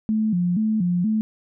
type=tone with vibrato; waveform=sine; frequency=196 Hz; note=G3; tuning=in tune; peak=-18 dBFS; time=0.09-1.21 s; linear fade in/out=0 ms; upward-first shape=square; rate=2.1 Hz; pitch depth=180 cents each way; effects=none